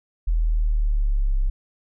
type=linear sweep; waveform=sine; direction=down; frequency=41.33 to 32.5 Hz; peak=-17 dBFS; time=0.27-1.5 s; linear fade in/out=10 ms; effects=none